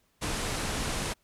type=low-pass noise; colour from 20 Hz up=pink; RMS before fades=-32 dBFS; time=0.21-1.14 s; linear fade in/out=20 ms; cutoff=11000 Hz; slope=48 dB/octave; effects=pink hiss -70 dBFS RMS until 1.23 s